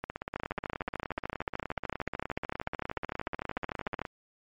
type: two click trains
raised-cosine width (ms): 0.5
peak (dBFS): -19 / -17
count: 68 / 50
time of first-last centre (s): 0.04-4.052 / 0.36-4.017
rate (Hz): 16.7 / 13.4
effects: MP3 48 kbps